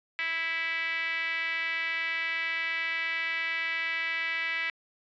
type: tone with band-pass filter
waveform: 5% pulse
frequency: 328.6 Hz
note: E4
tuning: 5 cents flat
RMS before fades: -31 dBFS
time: 0.19-4.7 s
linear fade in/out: 0 ms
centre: 2100 Hz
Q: 4.7
effects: resampled to 16000 Hz